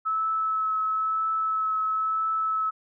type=tone with vibrato; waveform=sine; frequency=1300 Hz; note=E6; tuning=24 cents flat; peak=-23 dBFS; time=0.05-2.71 s; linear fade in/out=20 ms; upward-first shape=triangle; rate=1 Hz; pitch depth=14 cents each way; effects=none